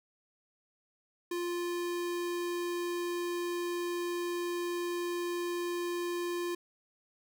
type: tone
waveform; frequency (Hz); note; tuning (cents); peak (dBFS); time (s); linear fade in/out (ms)
square; 349.2; F4; 0; -33; 1.31-6.55; 5
effects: none